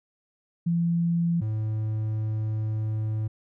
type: tone pair in turn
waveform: sine / triangle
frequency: 169.8 / 108.62 Hz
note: F3 / A2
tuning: -48 / -22 cents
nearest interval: minor sixth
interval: 774 cents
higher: first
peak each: -21 / -23 dBFS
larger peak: first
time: 0.66-1.41 / 1.41-3.28 s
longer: second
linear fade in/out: 10 ms
effects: none